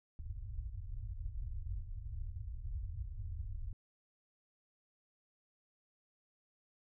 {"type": "low-pass noise", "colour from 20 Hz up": "pink", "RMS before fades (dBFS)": -42, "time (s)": [0.19, 3.73], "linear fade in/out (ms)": 2, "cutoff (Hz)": 110, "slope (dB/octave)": 96, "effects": []}